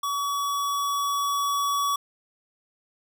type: tone with level ramp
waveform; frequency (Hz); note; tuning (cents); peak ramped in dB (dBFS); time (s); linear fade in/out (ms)
square; 1134; C#6; +39; -26 to -23; 0.03-1.96; 5
effects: none